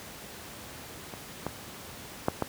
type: clicks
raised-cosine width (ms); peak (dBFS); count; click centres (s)
1; -24 / -16 / -9 / -12; 4; 1.138 / 1.466 / 2.284 / 2.423
effects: pink hiss -44 dBFS RMS until 2.48 s + high-pass 80 Hz 12 dB/octave